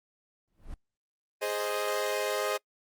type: noise with exponential growth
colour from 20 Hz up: brown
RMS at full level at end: -37 dBFS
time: 0.48-0.74 s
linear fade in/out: 1 ms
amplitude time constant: 56 ms
type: chord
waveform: sawtooth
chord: Ab major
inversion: none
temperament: equal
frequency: 415.3 / 523.3 / 622.3 Hz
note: Ab4 / C5 / Eb5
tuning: 0 / 0 / 0 cents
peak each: -29 dBFS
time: 1.41-2.58 s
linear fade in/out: 20 ms
effects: noise-tail reverb RT60 0.1 s tail -25 dB re dry + Opus 32 kbps